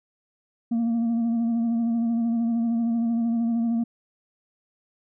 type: tone with vibrato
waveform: sine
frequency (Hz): 231.7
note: A#3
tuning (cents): -10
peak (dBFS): -18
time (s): 0.71-3.84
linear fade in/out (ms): 10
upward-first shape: sine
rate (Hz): 13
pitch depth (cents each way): 30
effects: tanh soft clip ceiling -20 dBFS